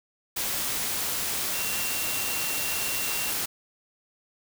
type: tone in noise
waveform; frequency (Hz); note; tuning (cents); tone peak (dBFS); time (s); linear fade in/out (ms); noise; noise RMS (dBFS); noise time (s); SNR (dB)
sine; 2742; F7; -32; -35; 1.53-3.31; 10; white; -29; 0.36-3.46; -9
effects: none